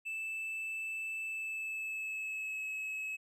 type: tone with pitch glide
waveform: triangle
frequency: 2637 to 2577 Hz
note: E7 to E7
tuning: 0 to -40 cents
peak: -35 dBFS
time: 0.05-3.17 s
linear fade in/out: 20 ms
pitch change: -40 cents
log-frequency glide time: 1.23-2.65 s
effects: none